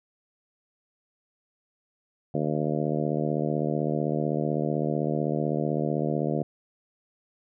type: harmonic tone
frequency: 75.8 Hz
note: D#2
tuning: 45 cents flat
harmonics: 2 / 3 / 4 / 5 / 6 / 7 / 8 / 9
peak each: -29 / -31 / -32 / -33 / -34 / -34 / -35 / -36 dBFS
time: 2.34-6.43 s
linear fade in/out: 5 ms
effects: none